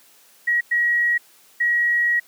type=tone bursts at uneven times; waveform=sine; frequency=1906 Hz; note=A#6; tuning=38 cents sharp; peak=-16 dBFS; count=3; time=0.47-0.61 / 0.71-1.18 / 1.6-2.2 s; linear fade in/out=10 ms; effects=white hiss -53 dBFS RMS until 2.27 s + high-pass 200 Hz 12 dB/octave